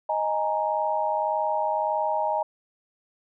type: chord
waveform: sine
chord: D# suspended fourth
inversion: none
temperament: equal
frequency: 622.3 / 830.6 / 932.3 Hz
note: D#5 / G#5 / A#5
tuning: 0 / 0 / 0 cents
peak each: -27 dBFS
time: 0.09-2.43 s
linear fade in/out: 5 ms
effects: none